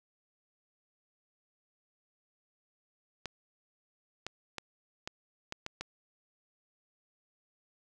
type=clicks; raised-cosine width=0.2 ms; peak=-20 dBFS; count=7; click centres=3.257 / 4.266 / 4.583 / 5.075 / 5.524 / 5.664 / 5.81 s; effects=none